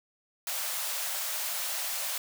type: high-pass noise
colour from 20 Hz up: white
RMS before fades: -33 dBFS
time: 0.47-2.18 s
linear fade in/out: 2 ms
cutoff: 520 Hz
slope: 96 dB/octave
effects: none